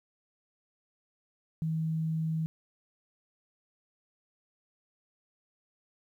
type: tone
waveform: sine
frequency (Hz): 160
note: D#3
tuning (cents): +49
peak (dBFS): -28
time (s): 1.62-2.46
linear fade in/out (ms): 0
effects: 11-bit